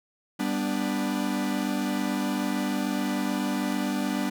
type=chord; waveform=45% pulse; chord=G major; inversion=none; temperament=equal with one note detuned; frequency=197.7 / 246.9 / 293.7 Hz; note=G3 / B3 / D4; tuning=+15 / 0 / 0 cents; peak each=-30 dBFS; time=0.39-4.3 s; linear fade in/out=10 ms; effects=none